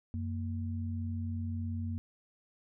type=tone pair together; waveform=sine; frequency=91.83 / 231.4 Hz; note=F#2 / A#3; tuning=-13 / -13 cents; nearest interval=octave + major third; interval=1600 cents; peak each=-34 / -39 dBFS; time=0.14-1.98 s; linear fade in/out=0 ms; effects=none